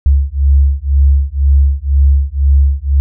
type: beating tone pair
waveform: sine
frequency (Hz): 68.5 / 70.5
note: C#2 / C#2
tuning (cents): -20 / +30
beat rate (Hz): 2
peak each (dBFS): -10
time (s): 0.06-3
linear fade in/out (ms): 0
effects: none